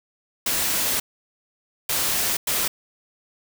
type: noise bursts at uneven times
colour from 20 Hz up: white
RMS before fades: -23 dBFS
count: 3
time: 0.46-1 / 1.89-2.37 / 2.47-2.68 s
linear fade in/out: 5 ms
effects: none